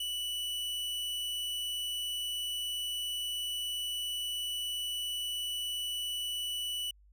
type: tone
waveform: 45% pulse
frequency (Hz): 2961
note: F#7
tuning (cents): +1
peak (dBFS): -33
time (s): 0-6.91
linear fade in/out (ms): 5
effects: added 50 Hz sine -58 dBFS peak until 7.12 s